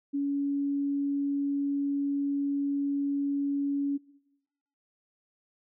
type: tone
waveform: sine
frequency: 281.8 Hz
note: C#4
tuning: 29 cents sharp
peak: -26 dBFS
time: 0.13-3.98 s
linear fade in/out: 20 ms
effects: noise-tail reverb RT60 0.9 s tail -21 dB re dry